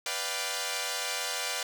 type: chord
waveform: 5% pulse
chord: G dominant seventh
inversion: first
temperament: equal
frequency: 493.9 / 587.3 / 698.5 / 784 Hz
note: B4 / D5 / F5 / G5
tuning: 0 / 0 / 0 / 0 cents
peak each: -25 dBFS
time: 0.06-1.63 s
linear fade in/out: 2 ms
effects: none